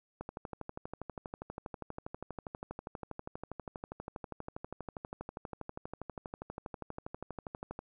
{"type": "click train", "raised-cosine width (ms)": 1, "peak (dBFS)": -26, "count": 95, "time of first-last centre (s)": [0.21, 7.791], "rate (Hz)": 12.4, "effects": []}